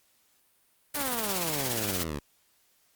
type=noise with tremolo; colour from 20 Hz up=white; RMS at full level=-30 dBFS; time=0.94-2.04 s; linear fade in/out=10 ms; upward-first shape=sine; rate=17 Hz; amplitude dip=50%
type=exponential sweep; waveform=10% pulse; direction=down; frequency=301.3 to 69 Hz; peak=-24 dBFS; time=0.95-2.2 s; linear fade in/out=20 ms
effects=white hiss -67 dBFS RMS until 2.95 s + Opus 48 kbps